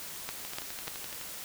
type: two click trains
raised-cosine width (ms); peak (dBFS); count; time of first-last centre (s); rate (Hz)
0.2; -23 / -17; 10 / 3; 0.45-1.213 / 0.29-0.88; 11.8 / 3.39
effects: white hiss -42 dBFS RMS until 1.44 s